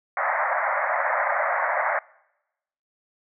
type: band-pass noise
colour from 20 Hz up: pink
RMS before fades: -24 dBFS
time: 0.17-1.99 s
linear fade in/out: 2 ms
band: 560 to 2100 Hz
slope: 96 dB/octave
effects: noise-tail reverb RT60 0.9 s tail -24 dB re dry